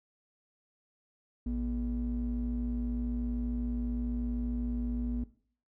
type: ring-modulated tone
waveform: triangle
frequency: 92.5 Hz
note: F#2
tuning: in tune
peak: -25 dBFS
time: 1.46-5.24 s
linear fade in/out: 5 ms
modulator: 149 Hz
effects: noise-tail reverb RT60 0.5 s tail -18 dB re dry + tanh soft clip ceiling -21 dBFS